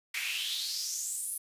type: noise with high-pass filter sweep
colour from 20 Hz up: pink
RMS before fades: -35 dBFS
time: 0.14-1.38 s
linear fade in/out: 5 ms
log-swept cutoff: 2100 to 11000 Hz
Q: 5
effects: resampled to 32000 Hz